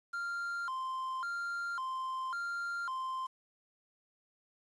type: tone with vibrato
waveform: triangle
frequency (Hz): 1205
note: D6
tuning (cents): +44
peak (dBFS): -33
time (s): 0.13-3.27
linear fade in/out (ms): 10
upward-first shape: square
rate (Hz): 0.91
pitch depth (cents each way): 250
effects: resampled to 24000 Hz + 10-bit